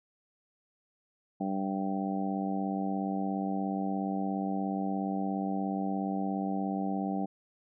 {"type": "harmonic tone", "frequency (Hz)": 97, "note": "G2", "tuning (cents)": -18, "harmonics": [2, 3, 4, 5, 6, 7, 8], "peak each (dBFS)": [-32, -35, -45, -45, -46, -41, -37], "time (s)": [1.4, 7.26], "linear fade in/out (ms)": 10, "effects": []}